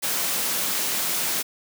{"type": "high-pass noise", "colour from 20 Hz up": "white", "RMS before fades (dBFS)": -25, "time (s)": [0.02, 1.43], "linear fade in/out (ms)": 20, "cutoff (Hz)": 140, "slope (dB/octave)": 24, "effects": []}